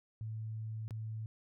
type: tone with dropouts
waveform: sine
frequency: 110 Hz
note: A2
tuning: in tune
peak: -38 dBFS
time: 0.21-1.26 s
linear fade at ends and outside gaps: 0 ms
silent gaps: 0.88-0.908 s
effects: none